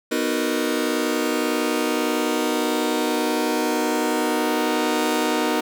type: chord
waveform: sawtooth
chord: B major seventh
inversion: none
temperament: just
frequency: 246.9 / 308.7 / 370.4 / 463 Hz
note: B3 / D#4 / F#4 / A#4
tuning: 0 / -14 / +2 / -12 cents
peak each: -22 / -20 / -24 / -22 dBFS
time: 0.11-5.61 s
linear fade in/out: 10 ms
effects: none